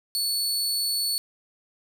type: tone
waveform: sawtooth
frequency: 4435 Hz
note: C#8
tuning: in tune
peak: -21 dBFS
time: 0.15-1.18 s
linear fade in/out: 0 ms
effects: none